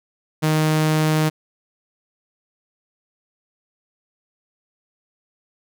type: tone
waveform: sawtooth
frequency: 155.56 Hz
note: D#3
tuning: in tune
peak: -12 dBFS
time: 0.42-1.3 s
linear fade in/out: 20 ms
effects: none